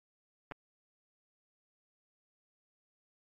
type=clicks; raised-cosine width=0.5 ms; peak=-27 dBFS; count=2; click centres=0.513 / 0.52 s; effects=AAC 32 kbps